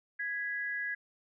sine tone pair together, 1661.2 / 1975.5 Hz, G#6 / B6, 0 / 0 cents, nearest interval minor third, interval 300 cents, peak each -34 / -38 dBFS, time 0.19-0.95 s, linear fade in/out 10 ms, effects none

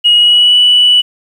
sine tone with pitch glide, 2891 to 2957 Hz, F#7 to F#7, -41 to -2 cents, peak -3 dBFS, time 0.04-1.02 s, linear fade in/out 20 ms, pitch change +39 cents, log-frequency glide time 0.15-0.56 s, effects tanh soft clip ceiling 0 dBFS + 7-bit

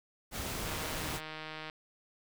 pink noise, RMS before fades -38 dBFS, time 0.31-1.21 s, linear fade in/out 50 ms
click train, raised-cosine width 0.3 ms, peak -26 dBFS, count 163, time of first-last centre 0.66-1.698 s, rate 156 Hz
effects none

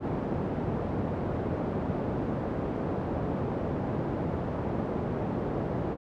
pink band-pass noise, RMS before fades -31 dBFS, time 0-5.97 s, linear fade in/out 50 ms, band 100 to 650 Hz, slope 12 dB/octave, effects none

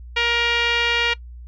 5% pulse tone with low-pass filter, 471.6 Hz, A#4, 20 cents sharp, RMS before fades -20 dBFS, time 0.16-1.14 s, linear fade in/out 10 ms, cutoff 2700 Hz, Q 2, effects noise-tail reverb RT60 0.1 s tail -22 dB re dry + added 60 Hz sine -35 dBFS peak until 1.47 s

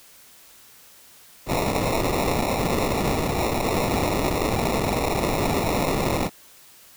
violet noise with sample-and-hold, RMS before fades -23 dBFS, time 1.46-6.3 s, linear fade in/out 50 ms, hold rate 1575 Hz, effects white hiss -50 dBFS RMS until 6.96 s

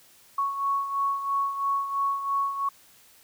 sine beating tone pair, 1108.7 / 1111.7 Hz, C#6 / C#6, 0 / +5 cents, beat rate 3 Hz, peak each -25 / -32 dBFS, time 0.38-2.69 s, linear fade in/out 5 ms, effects white hiss -56 dBFS RMS until 3.23 s

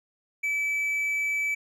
triangle tone, 2304 Hz, D7, 34 cents flat, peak -23 dBFS, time 0.43-1.55 s, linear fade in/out 10 ms, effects none

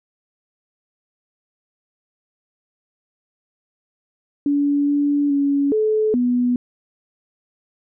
sine tone with pitch steps, 286.3 / 288 / 281.8 / 432.1 / 245.7 Hz, D4 / D4 / C#4 / A4 / B3, -44 / -34 / +29 / -31 / -9 cents, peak -15 dBFS, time 4.46-6.56 s, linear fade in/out 2 ms, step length 420 ms, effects none

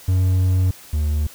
triangle tone pair in turn, 92.5 / 75.44 Hz, F#2 / D2, 0 / +47 cents, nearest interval major third, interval 353 cents, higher first, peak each -12 / -15 dBFS, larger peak first, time 0.08-0.71 / 0.93-1.27 s, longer first, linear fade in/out 5 ms, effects white hiss -43 dBFS RMS until 1.34 s

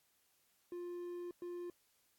triangle tone bursts at uneven times, 351.3 Hz, F4, 10 cents sharp, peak -40 dBFS, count 2, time 0.72-1.31 / 1.42-1.7 s, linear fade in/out 2 ms, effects white hiss -75 dBFS RMS until 2.18 s + AAC 64 kbps

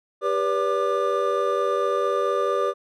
triangle tone cluster, 394.7 / 489.5 / 574 / 1193 Hz, G4 / B4 / D5 / D6, +12 / -15 / -40 / +27 cents, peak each -24 dBFS, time 0.21-2.74 s, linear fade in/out 50 ms, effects none

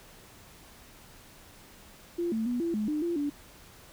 sine tone with pitch steps, 344.7 / 222.5 / 243.8 / 337 / 212.5 / 301.9 / 342.9 / 289.1 Hz, F4 / A3 / B3 / E4 / G#3 / D4 / F4 / D4, -23 / +20 / -22 / +38 / +40 / +48 / -32 / -27 cents, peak -27 dBFS, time 2.18-3.3 s, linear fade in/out 10 ms, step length 140 ms, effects pink hiss -53 dBFS RMS until 3.92 s

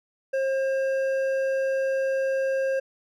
triangle tone with hard clipping, 535 Hz, C5, 38 cents sharp, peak -24 dBFS, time 0.33-2.8 s, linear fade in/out 10 ms, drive 11 dB, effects none

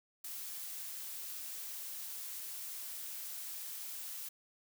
blue noise, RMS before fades -44 dBFS, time 0.24-4.29 s, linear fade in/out 5 ms, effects none

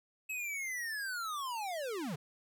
square linear sweep, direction down, 2592 to 127.6 Hz, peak -37 dBFS, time 0.29-2.16 s, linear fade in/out 10 ms, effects none

